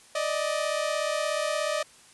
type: tone pair together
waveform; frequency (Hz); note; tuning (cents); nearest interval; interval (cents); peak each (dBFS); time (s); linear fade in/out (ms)
sawtooth; 590 / 626.8; D5 / D#5; +8 / +13; minor second; 105; -25; 0.15-1.83; 5
effects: white hiss -54 dBFS RMS until 2.13 s + resampled to 24000 Hz